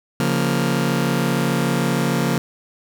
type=chord; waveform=sawtooth; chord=Bb minor; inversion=first; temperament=just; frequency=139.85 / 174.81 / 233.1 Hz; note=Db3 / F3 / Bb3; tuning=+16 / +2 / 0 cents; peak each=-18 dBFS; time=0.2-2.38 s; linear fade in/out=0 ms; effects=none